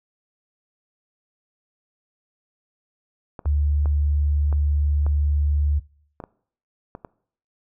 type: clicks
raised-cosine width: 1 ms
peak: -21 dBFS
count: 9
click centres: 3.392 / 3.457 / 3.858 / 4.527 / 5.065 / 6.202 / 6.239 / 6.951 / 7.048 s
type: tone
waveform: sine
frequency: 73.1 Hz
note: D2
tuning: 7 cents flat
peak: -17 dBFS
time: 3.45-5.8 s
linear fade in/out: 20 ms
effects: noise-tail reverb RT60 0.6 s tail -22 dB re dry